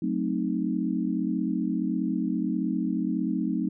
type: chord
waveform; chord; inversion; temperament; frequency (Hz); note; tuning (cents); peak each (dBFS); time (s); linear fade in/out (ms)
sine; F# diminished seventh; none; equal; 185 / 220 / 261.6 / 311.1; F#3 / A3 / C4 / Eb4; 0 / 0 / 0 / 0; -30; 0.02-3.69; 5
effects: none